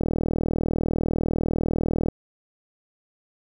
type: click train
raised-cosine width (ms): 2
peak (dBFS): -10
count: 84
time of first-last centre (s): 0.01-2.085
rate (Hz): 40
effects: 8-bit